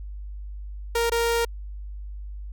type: tone with dropouts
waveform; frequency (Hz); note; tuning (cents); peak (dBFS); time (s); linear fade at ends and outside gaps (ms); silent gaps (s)
sawtooth; 466.2; A#4; 0; -17; 0.95-1.45; 5; 1.098-1.118
effects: added 50 Hz sine -33 dBFS peak until 2.52 s